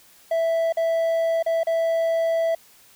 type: tone with dropouts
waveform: triangle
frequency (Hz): 659.3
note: E5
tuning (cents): 0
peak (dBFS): -17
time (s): 0.31-2.55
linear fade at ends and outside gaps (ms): 5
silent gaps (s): 0.725-0.77 / 1.427-1.462 / 1.634-1.669
effects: white hiss -53 dBFS RMS until 2.95 s